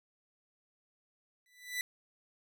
sawtooth tone with exponential growth, 1983 Hz, B6, 7 cents sharp, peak -27 dBFS, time 1.46-1.81 s, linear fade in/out 1 ms, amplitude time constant 74 ms, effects none

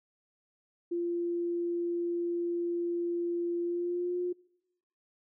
sine tone with pitch glide, 345 to 356.5 Hz, F4 to F4, -21 to +36 cents, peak -29 dBFS, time 0.91-4.33 s, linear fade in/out 10 ms, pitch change +57 cents, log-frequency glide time 3.62-4.18 s, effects noise-tail reverb RT60 0.9 s tail -25 dB re dry

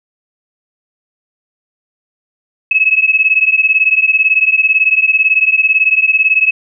sine beating tone pair, 2570 / 2588 Hz, E7 / E7, -45 / -32 cents, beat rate 18 Hz, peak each -11 dBFS, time 2.71-6.51 s, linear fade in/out 5 ms, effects none

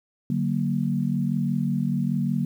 sine chord, D augmented, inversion none, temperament equal with one note detuned, 146.83 / 188.01 / 233.1 Hz, D3 / F#3 / A#3, 0 / +28 / 0 cents, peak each -26 dBFS, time 0.3-2.45 s, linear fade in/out 2 ms, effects 9-bit

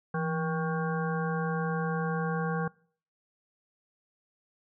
harmonic tone with a mistuned harmonic, 158.5 Hz, D#3, 32 cents sharp, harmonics 1 / 3 / 5 / 7 / 9 / 10, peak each -30 / -35 / -37 / -38 / -40 / -40 dBFS, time 0.14-2.68 s, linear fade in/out 5 ms, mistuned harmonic 1, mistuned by +94 cents, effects noise-tail reverb RT60 0.5 s tail -24 dB re dry

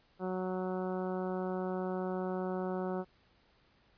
harmonic tone, 185 Hz, F#3, in tune, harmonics 1 / 2 / 3 / 4 / 5 / 6 / 7 / 8, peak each -37 / -37 / -41 / -43 / -47 / -51 / -49 / -53 dBFS, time 0.19-3.05 s, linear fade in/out 50 ms, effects pink hiss -68 dBFS RMS until 3.97 s + resampled to 11025 Hz

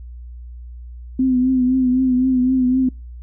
sine tone with vibrato, 255.9 Hz, C4, 38 cents flat, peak -13 dBFS, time 1.19-2.89 s, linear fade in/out 5 ms, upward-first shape triangle, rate 3.9 Hz, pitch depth 53 cents each way, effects noise-tail reverb RT60 0.3 s tail -26 dB re dry + added 60 Hz sine -32 dBFS peak until 3.22 s

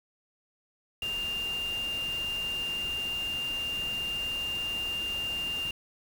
sine tone in noise, 2797 Hz, F7, 2 cents sharp, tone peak -30 dBFS, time 1.02-5.71 s, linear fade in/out 2 ms, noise pink, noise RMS -43 dBFS, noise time 1.02-5.71 s, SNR +10 dB, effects none

